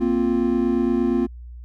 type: chord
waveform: triangle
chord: Bb suspended second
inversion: none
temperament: equal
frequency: 233.1 / 261.6 / 349.2 Hz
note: Bb3 / C4 / F4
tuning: 0 / 0 / 0 cents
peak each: -20 dBFS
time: 0-1.27 s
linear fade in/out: 20 ms
effects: added 60 Hz sine -35 dBFS peak until 1.64 s